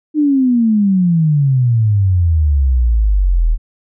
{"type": "exponential sweep", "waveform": "sine", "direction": "down", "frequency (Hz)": [309.3, 38], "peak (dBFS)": -9, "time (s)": [0.14, 3.58], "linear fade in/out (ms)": 50, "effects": []}